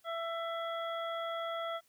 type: harmonic tone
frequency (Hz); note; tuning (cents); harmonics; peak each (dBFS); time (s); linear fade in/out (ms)
666; E5; +18; 1 / 2 / 3 / 5; -37 / -39 / -47 / -46; 0.04-1.81; 50
effects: white hiss -70 dBFS RMS until 1.88 s